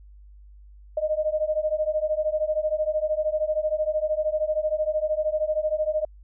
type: beating tone pair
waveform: sine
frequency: 610 / 623 Hz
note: D#5 / D#5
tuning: -34 / +2 cents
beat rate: 13 Hz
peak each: -25 dBFS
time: 0.97-6.05 s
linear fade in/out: 5 ms
effects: added 50 Hz sine -45 dBFS peak until 6.23 s